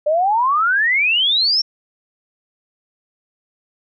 sine exponential sweep, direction up, 582 to 5560 Hz, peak -13 dBFS, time 0.06-1.62 s, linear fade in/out 10 ms, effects none

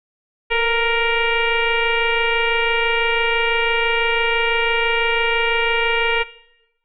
sine tone with frequency modulation, 1400 Hz, F6, 4 cents sharp, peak -15 dBFS, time 0.5-6.24 s, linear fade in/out 20 ms, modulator 471 Hz, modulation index 3, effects noise-tail reverb RT60 1.0 s tail -20 dB re dry

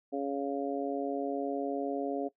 harmonic tone, 139.6 Hz, C#3, 13 cents sharp, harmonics 2 / 3 / 4 / 5, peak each -34 / -36 / -37 / -38 dBFS, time 0.12-2.29 s, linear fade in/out 20 ms, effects noise-tail reverb RT60 0.1 s tail -18 dB re dry

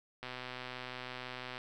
click train, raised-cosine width 0.3 ms, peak -26 dBFS, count 171, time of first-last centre 0.23-1.579 s, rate 126 Hz, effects none

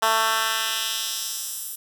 10% pulse tone with high-pass filter sweep, 222.5 Hz, A3, 20 cents sharp, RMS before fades -25 dBFS, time 0.02-1.76 s, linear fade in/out 10 ms, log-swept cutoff 850 to 11000 Hz, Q 1.1, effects none

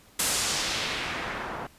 white noise with low-pass filter sweep, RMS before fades -30 dBFS, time 0.19-1.67 s, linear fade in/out 5 ms, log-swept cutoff 11000 to 950 Hz, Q 1.1, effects pink hiss -56 dBFS RMS until 1.78 s + resampled to 32000 Hz

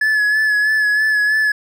triangle tone with vibrato, 1713 Hz, A6, 47 cents flat, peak -11 dBFS, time 0.01-1.52 s, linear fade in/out 5 ms, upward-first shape sine, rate 3.1 Hz, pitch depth 32 cents each way, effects none

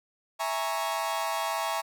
40% pulse chord, A# half-diminished seventh, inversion second, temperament equal, 659.3 / 830.6 / 932.3 / 1108.7 Hz, E5 / G#5 / A#5 / C#6, 0 / 0 / 0 / 0 cents, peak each -33 dBFS, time 0.39-1.82 s, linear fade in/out 20 ms, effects none

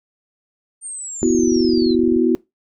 sine linear sweep, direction down, 8870 to 3874 Hz, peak -27 dBFS, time 0.81-1.96 s, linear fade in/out 50 ms
click train, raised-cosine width 5 ms, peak -23 dBFS, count 23, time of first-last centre 1.22-2.164 s, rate 23.3 Hz
sine chord, B suspended fourth, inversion none, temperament equal, 246.9 / 329.6 / 370 Hz, B3 / E4 / F#4, 0 / 0 / 0 cents, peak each -17 dBFS, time 1.23-2.35 s, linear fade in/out 0 ms
effects noise-tail reverb RT60 0.2 s tail -22 dB re dry

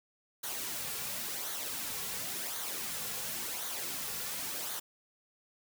white noise with flanger, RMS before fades -38 dBFS, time 0.43-4.8 s, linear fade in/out 10 ms, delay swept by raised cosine 0.38 to 3.28 ms, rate 0.93 Hz, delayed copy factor -0.55, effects none

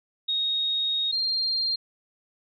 sine tone pair in turn, 3743 / 4193 Hz, A#7 / C8, +6 / +3 cents, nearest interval major second, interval 197 cents, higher second, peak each -23 dBFS, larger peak neither, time 0.28-1.12 / 1.12-1.76 s, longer first, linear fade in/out 10 ms, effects none

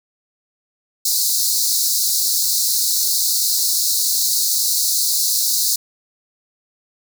pink high-pass noise, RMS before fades -18 dBFS, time 1.05-5.76 s, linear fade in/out 5 ms, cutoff 4000 Hz, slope 96 dB/octave, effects none

